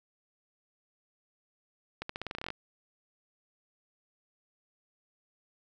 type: accelerating click train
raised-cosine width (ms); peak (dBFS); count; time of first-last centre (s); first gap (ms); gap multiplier
0.3; -20; 13; 2.02-2.504; 74; 0.88
effects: none